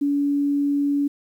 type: tone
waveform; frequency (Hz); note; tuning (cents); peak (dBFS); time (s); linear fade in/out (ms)
sine; 285; C#4; +48; -18; 0.01-1.08; 10
effects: 9-bit